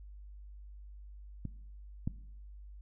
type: clicks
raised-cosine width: 5 ms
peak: -25 / -20 dBFS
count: 2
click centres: 1.453 / 2.075 s
effects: noise-tail reverb RT60 0.8 s tail -19 dB re dry + added 50 Hz sine -47 dBFS peak until 2.81 s